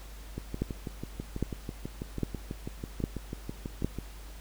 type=two click trains; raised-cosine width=3 ms; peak=-15 / -22 dBFS; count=5 / 23; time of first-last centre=0.62-3.846 / 0.38-3.987 s; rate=1.24 / 6.1 Hz; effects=added 50 Hz sine -43 dBFS peak until 4.4 s + pink hiss -52 dBFS RMS until 4.4 s